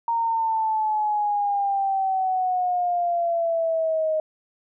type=exponential sweep; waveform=sine; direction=down; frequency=931 to 623 Hz; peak=-20 dBFS; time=0.08-4.2 s; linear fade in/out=2 ms; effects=none